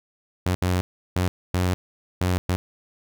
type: tone bursts at uneven times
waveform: sawtooth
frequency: 90.7 Hz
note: F#2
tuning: 34 cents flat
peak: -16 dBFS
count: 6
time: 0.46-0.55 / 0.62-0.81 / 1.16-1.28 / 1.54-1.74 / 2.21-2.38 / 2.49-2.56 s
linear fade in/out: 0 ms
effects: none